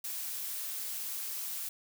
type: noise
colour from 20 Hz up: blue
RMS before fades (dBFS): -38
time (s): 0.04-1.69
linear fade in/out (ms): 5
effects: none